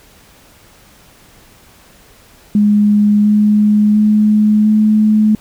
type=tone with pitch steps; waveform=sine; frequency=207.7 / 209.9 / 212.1 / 214.3 Hz; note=G#3 / G#3 / G#3 / A3; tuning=0 / +19 / +37 / -45 cents; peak=-7 dBFS; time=2.55-5.35 s; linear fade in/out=2 ms; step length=700 ms; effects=pink hiss -45 dBFS RMS until 5.4 s